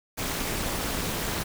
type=noise with amplitude modulation; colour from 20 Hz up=pink; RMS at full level=-26 dBFS; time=0.17-1.44 s; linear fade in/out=20 ms; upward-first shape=sine; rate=236 Hz; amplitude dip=85%; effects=none